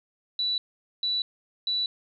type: tone bursts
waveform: sine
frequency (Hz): 3951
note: B7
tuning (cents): 0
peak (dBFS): -24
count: 3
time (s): 0.39-1.86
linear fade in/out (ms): 2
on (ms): 190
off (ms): 450
effects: none